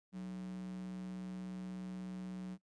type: tone with high-pass filter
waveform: square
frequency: 61.74 Hz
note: B1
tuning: in tune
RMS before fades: -44 dBFS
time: 0.12-2.58 s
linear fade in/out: 50 ms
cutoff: 200 Hz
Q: 9.6
effects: noise-tail reverb RT60 0.1 s tail -23 dB re dry + resampled to 22050 Hz